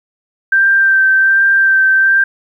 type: tone with vibrato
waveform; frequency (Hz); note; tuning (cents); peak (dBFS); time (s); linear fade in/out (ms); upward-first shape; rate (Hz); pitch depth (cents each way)
sine; 1568; G6; 0; -7; 0.52-2.24; 5; sine; 1.3; 17
effects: 8-bit